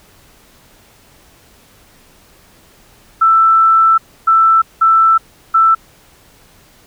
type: tone bursts at uneven times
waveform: sine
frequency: 1327 Hz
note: E6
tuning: 11 cents sharp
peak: -6 dBFS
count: 4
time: 3.21-3.98 / 4.27-4.62 / 4.81-5.18 / 5.54-5.75 s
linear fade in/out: 10 ms
effects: pink hiss -47 dBFS RMS until 6.86 s